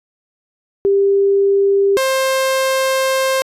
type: tone pair in turn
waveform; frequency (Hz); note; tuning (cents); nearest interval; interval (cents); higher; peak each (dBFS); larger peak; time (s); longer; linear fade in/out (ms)
sine / sawtooth; 396.4 / 529.1; G4 / C5; +19 / +19; perfect fourth; 500; second; -10; neither; 0.85-1.97 / 1.97-3.42; second; 0
effects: resampled to 32000 Hz